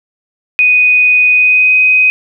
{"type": "tone with pitch glide", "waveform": "sine", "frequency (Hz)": [2489, 2511], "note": ["D#7", "D#7"], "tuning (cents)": [0, 15], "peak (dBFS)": -5, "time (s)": [0.59, 2.1], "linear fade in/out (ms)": 0, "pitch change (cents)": 15, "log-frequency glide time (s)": [1.31, 1.75], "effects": []}